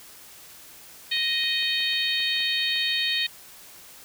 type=harmonic tone; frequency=622.3 Hz; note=D#5; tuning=in tune; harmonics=3 / 4 / 5 / 6 / 7; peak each=-30 / -30 / -29 / -27 / -30 dBFS; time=1.11-3.27 s; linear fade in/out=10 ms
type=clicks; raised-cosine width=0.5 ms; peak=-32 dBFS; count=9; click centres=1.169 / 1.437 / 1.627 / 1.804 / 1.933 / 2.203 / 2.365 / 2.404 / 2.761 s
effects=white hiss -47 dBFS RMS until 4.04 s